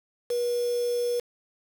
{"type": "tone with quantisation", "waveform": "sine", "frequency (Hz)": 482.6, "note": "B4", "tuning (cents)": -40, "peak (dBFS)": -24, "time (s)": [0.3, 1.2], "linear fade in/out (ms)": 5, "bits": 6, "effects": []}